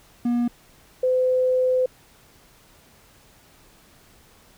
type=tone pair in turn; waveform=triangle / sine; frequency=240 / 510 Hz; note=B3 / C5; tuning=-49 / -44 cents; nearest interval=octave + minor second; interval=1305 cents; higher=second; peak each=-17 dBFS; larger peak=neither; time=0.25-0.48 / 1.03-1.86 s; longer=second; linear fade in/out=5 ms; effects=pink hiss -54 dBFS RMS until 4.57 s